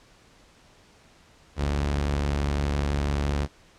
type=tone pair together; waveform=sawtooth; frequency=45.84 / 71.8 Hz; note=F#1 / D2; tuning=-15 / -39 cents; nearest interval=minor sixth; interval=776 cents; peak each=-29 / -20 dBFS; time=1.56-3.48 s; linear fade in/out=50 ms; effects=pink hiss -56 dBFS RMS until 3.78 s + low-pass 7000 Hz 12 dB/octave